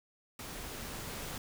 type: noise with level ramp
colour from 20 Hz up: pink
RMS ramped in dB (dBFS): -44 to -41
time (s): 0.39-1.38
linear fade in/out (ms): 2
effects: none